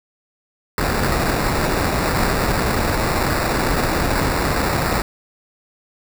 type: noise with sample-and-hold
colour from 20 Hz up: pink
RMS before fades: -19 dBFS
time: 0.78-5.02 s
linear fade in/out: 2 ms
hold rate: 3150 Hz
effects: none